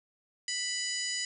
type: harmonic tone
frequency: 989 Hz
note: B5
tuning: 2 cents sharp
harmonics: 2 / 3 / 4 / 5 / 6 / 7 / 8 / 9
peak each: -38 / -40 / -45 / -36 / -47 / -36 / -47 / -47 dBFS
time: 0.48-1.25 s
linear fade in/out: 2 ms
effects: none